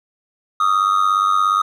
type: tone with amplitude modulation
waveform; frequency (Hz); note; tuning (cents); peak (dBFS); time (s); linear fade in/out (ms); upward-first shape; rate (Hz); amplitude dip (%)
triangle; 1244.5; D#6; 0; -8; 0.6-1.62; 5; sine; 97.1; 80
effects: none